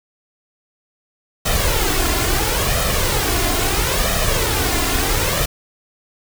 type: noise with flanger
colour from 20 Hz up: pink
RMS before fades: -18 dBFS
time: 1.45-5.46 s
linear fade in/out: 10 ms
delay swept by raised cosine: 1.6 to 2.9 ms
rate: 0.74 Hz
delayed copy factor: +0.6
effects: none